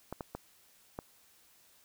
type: clicks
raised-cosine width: 1 ms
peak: -24 dBFS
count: 4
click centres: 0.126 / 0.208 / 0.35 / 0.989 s
effects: white hiss -64 dBFS RMS until 1.84 s